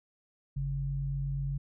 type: tone pair together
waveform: sine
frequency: 45.92 / 137.6 Hz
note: F#1 / C#3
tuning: -12 / -12 cents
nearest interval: octave + perfect fifth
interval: 1900 cents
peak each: -36 / -31 dBFS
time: 0.56-1.58 s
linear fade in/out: 10 ms
effects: none